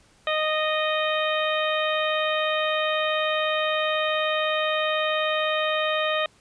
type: harmonic tone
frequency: 619 Hz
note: D#5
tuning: 9 cents flat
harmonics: 1 / 2 / 3 / 4 / 5 / 6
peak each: -25 / -28 / -30 / -31 / -32 / -33 dBFS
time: 0.27-6.26 s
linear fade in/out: 2 ms
effects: pink hiss -58 dBFS RMS until 6.4 s + resampled to 22050 Hz